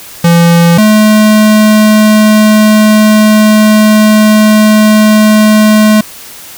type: tone pair in turn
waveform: square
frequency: 170 / 214.2 Hz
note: F3 / A3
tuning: -46 / -46 cents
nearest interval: major third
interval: 400 cents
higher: second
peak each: -3 dBFS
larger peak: neither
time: 0.24-0.78 / 0.78-6.01 s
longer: second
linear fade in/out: 5 ms
effects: white hiss -29 dBFS RMS until 6.57 s